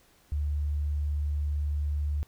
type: tone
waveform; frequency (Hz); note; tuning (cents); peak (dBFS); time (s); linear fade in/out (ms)
sine; 73.5; D2; +2; -26; 0.32-2.23; 0
effects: pink hiss -62 dBFS RMS until 2.27 s